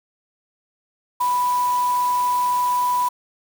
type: tone in noise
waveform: sine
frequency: 987.8 Hz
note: B5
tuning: in tune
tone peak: -17 dBFS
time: 1.2-3.09 s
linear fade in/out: 10 ms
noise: white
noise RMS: -35 dBFS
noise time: 1.2-3.09 s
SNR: +15 dB
effects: none